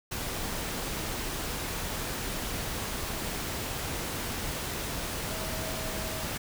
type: tone in noise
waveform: sine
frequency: 640 Hz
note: D#5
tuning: 49 cents sharp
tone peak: -41 dBFS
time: 5.3-6.26 s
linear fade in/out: 10 ms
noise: pink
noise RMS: -34 dBFS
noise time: 0.11-6.38 s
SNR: -10 dB
effects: none

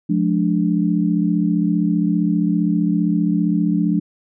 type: chord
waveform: sine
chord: D diminished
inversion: first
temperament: just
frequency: 176.2 / 211.4 / 293.7 Hz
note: F3 / Ab3 / D4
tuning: +16 / +31 / 0 cents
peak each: -18 / -20 / -20 dBFS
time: 0.09-4 s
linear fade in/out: 10 ms
effects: none

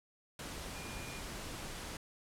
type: tone in noise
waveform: sine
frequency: 2420 Hz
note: D#7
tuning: 49 cents flat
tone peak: -51 dBFS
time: 0.75-1.2 s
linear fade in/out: 2 ms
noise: pink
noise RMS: -44 dBFS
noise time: 0.39-1.97 s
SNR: -10 dB
effects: low-pass 11000 Hz 12 dB/octave

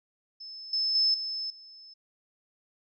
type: tone with level steps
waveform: sine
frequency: 5240 Hz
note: E8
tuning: 11 cents flat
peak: -40 / -25 / -21 / -31 / -47 dBFS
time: 0.4-1.94 s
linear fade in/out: 10 ms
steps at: 0.73 / 0.95 / 1.14 / 1.5 s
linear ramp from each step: 2 ms
effects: none

